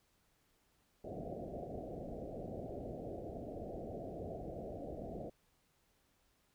white low-pass noise, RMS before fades -45 dBFS, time 1.04-5.3 s, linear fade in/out 5 ms, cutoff 720 Hz, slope 96 dB/octave, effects pink hiss -75 dBFS RMS until 6.54 s

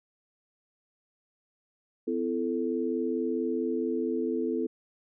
sine tone cluster, 254.3 / 334.6 / 439.1 Hz, C4 / E4 / A4, -49 / +26 / -4 cents, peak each -31 dBFS, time 2.07-4.67 s, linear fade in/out 10 ms, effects none

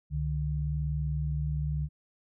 sine tone pair together, 68.5 / 149.31 Hz, C#2 / D3, -20 / +29 cents, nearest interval octave + minor second, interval 1349 cents, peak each -31 / -30 dBFS, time 0.1-1.89 s, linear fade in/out 50 ms, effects none

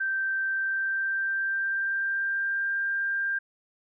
sine tone with pitch glide, 1562 to 1592.1 Hz, G6 to G6, -7 to +26 cents, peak -25 dBFS, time 0-3.39 s, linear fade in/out 10 ms, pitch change +33 cents, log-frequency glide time 0.43-2.73 s, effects none

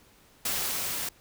white noise with level ramp, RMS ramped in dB -29 to -33 dBFS, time 0.45-1.09 s, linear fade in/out 5 ms, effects pink hiss -59 dBFS RMS until 1.2 s

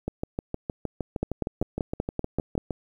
two click trains, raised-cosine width 2 ms, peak -15 / -12 dBFS, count 18 / 8, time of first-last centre 0.08-2.708 / 1.23-2.579 s, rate 6.47 / 5.19 Hz, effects 9-bit

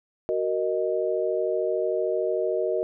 sine chord, D# minor, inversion first, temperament just, 373.4 / 466.7 / 622.3 Hz, F#4 / A#4 / D#5, +16 / +2 / 0 cents, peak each -27 dBFS, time 0.29-2.83 s, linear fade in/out 0 ms, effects none

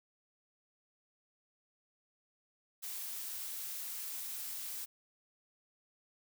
blue noise, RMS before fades -42 dBFS, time 2.82-4.86 s, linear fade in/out 20 ms, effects none

